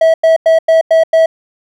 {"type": "tone bursts", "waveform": "triangle", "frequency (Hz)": 649, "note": "E5", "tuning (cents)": -27, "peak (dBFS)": -3, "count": 6, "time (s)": [0.01, 1.26], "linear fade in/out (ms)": 5, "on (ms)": 130, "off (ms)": 94, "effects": []}